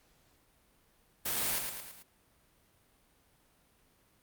white noise with echo, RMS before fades -33 dBFS, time 1.25-1.59 s, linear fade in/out 10 ms, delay 110 ms, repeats 4, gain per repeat -5 dB, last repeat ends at 2.03 s, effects pink hiss -68 dBFS RMS until 4.22 s + Opus 48 kbps

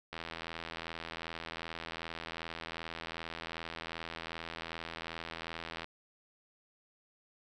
click train, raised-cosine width 0.3 ms, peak -24 dBFS, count 473, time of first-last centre 0.13-5.844 s, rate 82.6 Hz, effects none

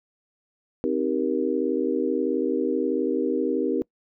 sine chord, C minor seventh, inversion none, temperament just, 261.6 / 314 / 392.4 / 470.9 Hz, C4 / Eb4 / G4 / Bb4, 0 / +16 / +2 / +18 cents, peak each -27 dBFS, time 0.84-3.82 s, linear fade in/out 0 ms, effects noise-tail reverb RT60 0.1 s tail -24 dB re dry

